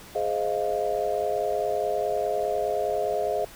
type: chord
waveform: sine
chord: F minor seventh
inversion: first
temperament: just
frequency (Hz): 419.1 / 523.8 / 628.6 / 698.5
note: Ab4 / C5 / Eb5 / F5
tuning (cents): +16 / +2 / +18 / 0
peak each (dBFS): -29 / -31 / -28 / -29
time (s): 0.15-3.45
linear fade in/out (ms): 5
effects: pink hiss -46 dBFS RMS until 3.55 s